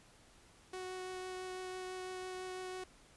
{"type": "tone with vibrato", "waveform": "sawtooth", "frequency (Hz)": 370, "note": "F#4", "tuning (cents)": 0, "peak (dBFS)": -38, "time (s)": [0.73, 2.84], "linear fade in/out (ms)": 5, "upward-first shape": "triangle", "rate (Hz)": 6, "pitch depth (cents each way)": 9, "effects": ["pink hiss -63 dBFS RMS until 3.16 s", "resampled to 24000 Hz"]}